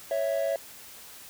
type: tone pair together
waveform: triangle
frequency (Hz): 554.4 / 659.3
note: C#5 / E5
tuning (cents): 0 / 0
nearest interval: minor third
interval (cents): 300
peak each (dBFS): -26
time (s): 0.11-0.56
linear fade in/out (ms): 2
effects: white hiss -47 dBFS RMS until 1.29 s